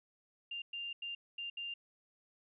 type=tone bursts at uneven times; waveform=sine; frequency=2794 Hz; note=F7; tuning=in tune; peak=-39 dBFS; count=5; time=0.51-0.62 / 0.73-0.93 / 1.02-1.15 / 1.38-1.5 / 1.57-1.74 s; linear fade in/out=5 ms; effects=none